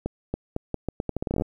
accelerating click train, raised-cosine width 2 ms, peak -13 dBFS, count 17, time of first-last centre 0.06-1.421 s, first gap 280 ms, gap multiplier 0.8, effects 9-bit

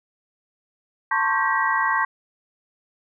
sine tone cluster, 895 / 1060 / 1120 / 1582 / 1917 Hz, A5 / C6 / C#6 / G6 / A#6, +29 / +22 / +18 / +15 / +48 cents, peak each -25 dBFS, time 1.11-2.05 s, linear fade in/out 5 ms, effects none

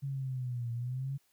sine linear two-way sweep, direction down then up, 140 to 116.54 to 140 Hz, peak -33 dBFS, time 0.02-1.18 s, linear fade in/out 20 ms, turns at 0.72 s, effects white hiss -72 dBFS RMS until 1.32 s

